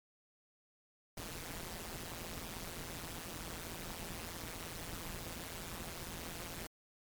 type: noise with amplitude modulation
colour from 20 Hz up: pink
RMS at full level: -41 dBFS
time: 1.17-6.67 s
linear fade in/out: 5 ms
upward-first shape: sine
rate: 169 Hz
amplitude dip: 95%
effects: MP3 96 kbps